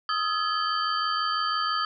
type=tone cluster; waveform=sine; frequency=1253 / 1339 / 1696 / 3114 / 4605 Hz; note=D#6 / E6 / G#6 / G7 / D8; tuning=+12 / +27 / +36 / -12 / -35 cents; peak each=-26 / -34 / -34 / -34 / -32 dBFS; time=0.09-1.85 s; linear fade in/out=2 ms; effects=none